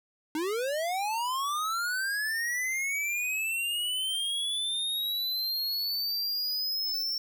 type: linear sweep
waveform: square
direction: up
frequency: 296.2 to 5440 Hz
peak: -29 dBFS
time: 0.35-7.18 s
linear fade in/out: 2 ms
effects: none